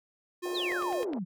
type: tone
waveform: square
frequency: 356.9 Hz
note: F4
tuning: 38 cents sharp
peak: -33 dBFS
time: 0.42-1.05 s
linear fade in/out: 20 ms
type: band-pass noise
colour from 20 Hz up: white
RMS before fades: -42 dBFS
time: 0.45-1.19 s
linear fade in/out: 2 ms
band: 380 to 670 Hz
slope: 24 dB/octave
type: exponential sweep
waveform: sine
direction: down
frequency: 4406 to 164.81 Hz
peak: -31 dBFS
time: 0.54-1.25 s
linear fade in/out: 20 ms
type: click train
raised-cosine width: 0.3 ms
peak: -26 dBFS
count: 5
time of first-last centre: 0.72-1.134 s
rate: 9.66 Hz
effects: none